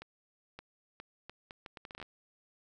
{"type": "accelerating click train", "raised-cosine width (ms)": 0.3, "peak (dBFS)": -29, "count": 14, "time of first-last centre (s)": [0.02, 2.027], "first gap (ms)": 570, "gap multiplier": 0.72, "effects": []}